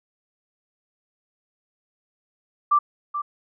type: tone with echo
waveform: sine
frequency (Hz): 1174.7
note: D6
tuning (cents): 0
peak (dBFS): -14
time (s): 2.71-2.79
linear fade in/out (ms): 10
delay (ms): 430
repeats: 1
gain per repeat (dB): -10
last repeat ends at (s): 3.22
effects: none